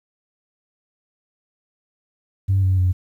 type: tone with pitch steps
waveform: sine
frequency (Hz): 96.7 / 93.95 / 91.27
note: G2 / F#2 / F#2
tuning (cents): -23 / +27 / -23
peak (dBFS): -13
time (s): 2.48-2.93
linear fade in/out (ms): 20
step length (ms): 150
effects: tanh soft clip ceiling -11 dBFS + 9-bit